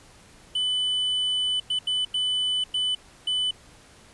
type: tone bursts at uneven times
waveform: triangle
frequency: 3000 Hz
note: F#7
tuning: 23 cents sharp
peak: -21 dBFS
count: 6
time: 0.55-1.6 / 1.7-1.79 / 1.87-2.05 / 2.14-2.64 / 2.74-2.95 / 3.27-3.51 s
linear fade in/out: 5 ms
effects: pink hiss -52 dBFS RMS until 4.13 s + resampled to 24000 Hz